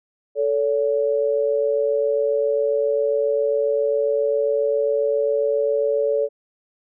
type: tone pair together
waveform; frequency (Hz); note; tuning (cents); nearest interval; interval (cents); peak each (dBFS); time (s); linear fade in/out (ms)
sine; 440 / 567.4; A4 / C#5; 0 / +40; major third; 440; -20; 0.35-6.29; 50
effects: none